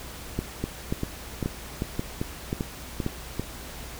two click trains, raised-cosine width 3 ms, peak -14 / -13 dBFS, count 8 / 6, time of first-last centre 0.64-3.396 / 0.39-3.064 s, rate 2.54 / 1.87 Hz, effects added 60 Hz sine -44 dBFS peak until 3.99 s + pink hiss -41 dBFS RMS until 3.99 s

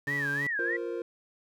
20% pulse tone, 142 Hz, C#3, 42 cents sharp, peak -30 dBFS, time 0.07-0.47 s, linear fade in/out 2 ms
sine tone with vibrato, 1760 Hz, A6, in tune, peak -28 dBFS, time 0.07-0.77 s, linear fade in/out 10 ms, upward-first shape sine, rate 3.2 Hz, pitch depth 190 cents each way
triangle chord, F suspended fourth, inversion none, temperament equal, 349.2 / 466.2 / 523.3 Hz, F4 / Bb4 / C5, 0 / 0 / 0 cents, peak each -33 / -33 / -38 dBFS, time 0.59-1.02 s, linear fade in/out 2 ms
effects none

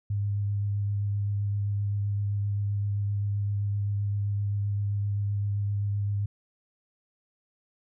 sine tone with vibrato, 101.6 Hz, G#2, 38 cents flat, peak -25 dBFS, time 0.1-6.26 s, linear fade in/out 5 ms, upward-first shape sine, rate 7.7 Hz, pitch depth 13 cents each way, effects none

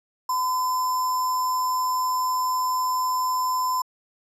sine tone with sample-and-hold, 1012 Hz, B5, 42 cents sharp, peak -21 dBFS, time 0.29-3.82 s, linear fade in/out 5 ms, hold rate 6300 Hz, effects resampled to 32000 Hz

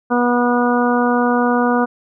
harmonic tone, 243.2 Hz, B3, 26 cents flat, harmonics 1 / 2 / 3 / 4 / 5 / 6, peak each -16 / -19 / -21 / -22 / -23 / -24 dBFS, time 0.1-1.86 s, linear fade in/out 20 ms, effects none

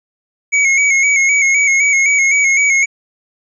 square tone with vibrato, 2217 Hz, C#7, in tune, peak -10 dBFS, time 0.52-2.86 s, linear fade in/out 20 ms, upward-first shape square, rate 3.9 Hz, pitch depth 42 cents each way, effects resampled to 22050 Hz

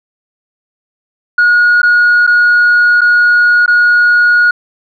sine tone with dropouts, 1445 Hz, F#6, 41 cents flat, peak -3 dBFS, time 1.38-4.51 s, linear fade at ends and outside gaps 5 ms, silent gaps 1.818-1.83 / 2.267-2.274 / 3.009-3.015 / 3.661-3.678 s, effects tanh soft clip ceiling -3 dBFS

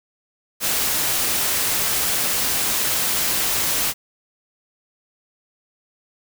white noise, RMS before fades -21 dBFS, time 0.6-3.94 s, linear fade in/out 50 ms, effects none

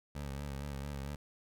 20% pulse tone with vibrato, 70.2 Hz, C#2, 22 cents sharp, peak -34 dBFS, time 0.15-1.16 s, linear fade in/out 5 ms, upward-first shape sine, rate 4.4 Hz, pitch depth 62 cents each way, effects none

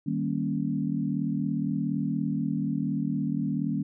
sine chord, Eb dominant seventh, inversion none, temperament equal, 155.56 / 196 / 233.1 / 277.2 Hz, Eb3 / G3 / Bb3 / Db4, 0 / 0 / 0 / 0 cents, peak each -31 dBFS, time 0.06-3.83 s, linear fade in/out 10 ms, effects none

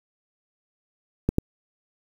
clicks, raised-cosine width 3 ms, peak -7 dBFS, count 2, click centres 1.29 / 1.384 s, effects 7-bit

